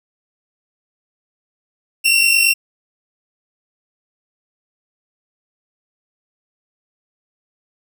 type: tone pair together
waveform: sawtooth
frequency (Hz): 2701 / 2750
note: E7 / F7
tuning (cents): +42 / -27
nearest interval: unison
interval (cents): 31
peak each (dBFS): -11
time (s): 2.04-2.54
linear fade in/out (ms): 20
effects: none